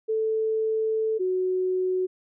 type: tone pair in turn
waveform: sine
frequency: 440 / 370 Hz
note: A4 / F#4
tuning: 0 / 0 cents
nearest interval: minor third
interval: 300 cents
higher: first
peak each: -22 dBFS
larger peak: neither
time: 0.08-1.19 / 1.19-2.07 s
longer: first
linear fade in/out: 20 ms
effects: none